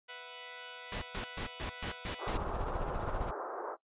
5% pulse chord, B suspended fourth, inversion none, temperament equal, 493.9 / 659.3 / 740 Hz, B4 / E5 / F#5, 0 / 0 / 0 cents, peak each -34 / -39 / -38 dBFS, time 0.08-2.3 s, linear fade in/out 20 ms
pink noise bursts, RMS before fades -38 dBFS, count 7, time 0.92-2.372 s, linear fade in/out 2 ms, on 96 ms, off 130 ms
pink band-pass noise, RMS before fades -40 dBFS, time 2.18-3.77 s, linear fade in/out 50 ms, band 360 to 1400 Hz, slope 48 dB/octave
brown noise with tremolo, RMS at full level -35 dBFS, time 2.27-3.31 s, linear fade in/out 5 ms, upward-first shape sine, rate 15 Hz, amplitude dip 60%
effects noise-tail reverb RT60 0.1 s tail -20 dB re dry + resampled to 8000 Hz

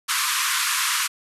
pink band-pass noise, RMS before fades -23 dBFS, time 0.08-1.08 s, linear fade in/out 20 ms, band 1000 to 13000 Hz, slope 96 dB/octave, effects none

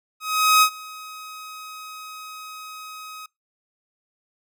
sawtooth tone with ADSR envelope, 1265 Hz, D#6, 28 cents sharp, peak -8 dBFS, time 0.2-3.26 s, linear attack 420 ms, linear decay 76 ms, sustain -24 dB, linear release 4 ms, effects noise-tail reverb RT60 0.2 s tail -25 dB re dry

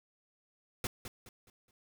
pink noise with echo, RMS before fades -35 dBFS, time 0.84-0.87 s, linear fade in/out 2 ms, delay 210 ms, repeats 4, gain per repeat -9 dB, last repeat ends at 1.71 s, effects none

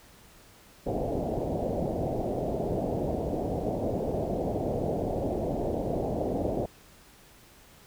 white low-pass noise, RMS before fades -30 dBFS, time 0.86-6.66 s, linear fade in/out 5 ms, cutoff 710 Hz, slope 48 dB/octave, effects pink hiss -55 dBFS RMS until 7.86 s

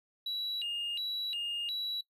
triangle tone with vibrato, 3331 Hz, G#7, 4 cents sharp, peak -31 dBFS, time 0.26-2.01 s, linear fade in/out 5 ms, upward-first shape square, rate 1.4 Hz, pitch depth 280 cents each way, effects noise-tail reverb RT60 0.1 s tail -18 dB re dry + tanh soft clip ceiling -29 dBFS

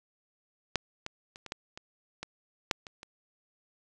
clicks, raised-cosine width 0.2 ms, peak -9 / -19 / -29 / -25 / -17 / -25 / -20 / -8 / -26 / -27 dBFS, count 10, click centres 0.757 / 1.064 / 1.359 / 1.463 / 1.521 / 1.775 / 2.23 / 2.712 / 2.868 / 3.031 s, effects resampled to 22050 Hz + 8-bit

